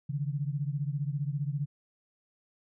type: beating tone pair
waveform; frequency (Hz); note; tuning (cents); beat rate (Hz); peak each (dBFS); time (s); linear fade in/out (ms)
sine; 139.4 / 154.4; C#3 / D#3; +10 / -13; 15; -31 / -34; 0.09-1.66; 10
effects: none